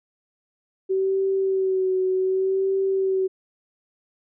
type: tone with vibrato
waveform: sine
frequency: 380 Hz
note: F#4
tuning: 46 cents sharp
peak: -19 dBFS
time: 0.89-3.28 s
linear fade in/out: 20 ms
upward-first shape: sine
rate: 0.66 Hz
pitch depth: 30 cents each way
effects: none